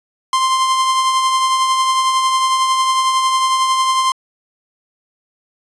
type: tone with tremolo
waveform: 45% pulse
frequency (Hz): 1046.5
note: C6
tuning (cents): 0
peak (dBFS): -11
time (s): 0.33-4.12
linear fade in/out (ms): 2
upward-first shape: triangle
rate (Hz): 11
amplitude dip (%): 40
effects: resampled to 24000 Hz